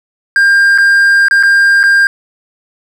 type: tone with dropouts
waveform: triangle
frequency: 1600 Hz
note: G6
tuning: 35 cents sharp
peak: -3 dBFS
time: 0.36-2.07 s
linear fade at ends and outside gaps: 1 ms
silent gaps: 0.778-0.784 / 1.284-1.31 / 1.428-1.434 / 1.831-1.837 s
effects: none